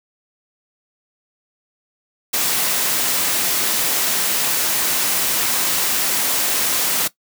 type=noise; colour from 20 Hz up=white; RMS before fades=-19 dBFS; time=2.33-7.08 s; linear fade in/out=10 ms; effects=noise-tail reverb RT60 0.1 s tail -17 dB re dry + high-pass 150 Hz 12 dB/octave